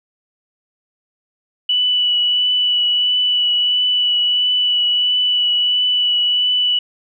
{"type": "tone with vibrato", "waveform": "sine", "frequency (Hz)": 2960, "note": "F#7", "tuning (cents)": 0, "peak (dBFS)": -13, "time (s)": [1.69, 6.79], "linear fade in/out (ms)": 5, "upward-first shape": "triangle", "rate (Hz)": 1.5, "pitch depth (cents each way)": 16, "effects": []}